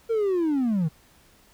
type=linear sweep; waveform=triangle; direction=down; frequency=466.2 to 148.2 Hz; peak=-18 dBFS; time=0.09-0.89 s; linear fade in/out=20 ms; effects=tanh soft clip ceiling -15 dBFS + pink hiss -57 dBFS RMS until 1.53 s